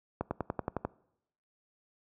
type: accelerating click train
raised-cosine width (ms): 1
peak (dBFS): -17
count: 8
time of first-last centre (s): 0.21-0.85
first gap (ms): 100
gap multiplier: 0.97
effects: noise-tail reverb RT60 0.8 s tail -23 dB re dry + high-pass 60 Hz 12 dB/octave

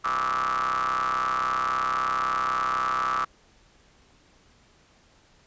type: ring-modulated tone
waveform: 40% pulse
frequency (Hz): 63.8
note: C2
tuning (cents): -43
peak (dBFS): -20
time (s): 0.04-3.25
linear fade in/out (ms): 10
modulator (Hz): 1230
effects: pink hiss -59 dBFS RMS until 5.46 s + resampled to 16000 Hz

